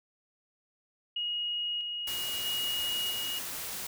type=tone with tremolo; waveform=sine; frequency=2883 Hz; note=F#7; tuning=46 cents flat; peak=-30 dBFS; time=1.16-3.39 s; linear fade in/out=5 ms; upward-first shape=square; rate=0.77 Hz; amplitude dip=30%
type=noise; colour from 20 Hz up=white; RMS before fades=-38 dBFS; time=2.07-3.87 s; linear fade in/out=5 ms
effects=none